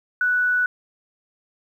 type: tone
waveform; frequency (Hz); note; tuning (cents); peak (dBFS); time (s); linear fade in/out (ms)
sine; 1480; F#6; 0; -17; 0.21-0.66; 2
effects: 9-bit